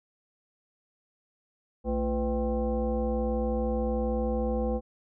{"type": "tone with frequency modulation", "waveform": "sine", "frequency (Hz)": 221.7, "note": "A3", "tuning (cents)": 13, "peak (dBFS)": -25, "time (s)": [1.84, 4.81], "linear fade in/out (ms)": 50, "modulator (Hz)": 281, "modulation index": 1.5, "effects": []}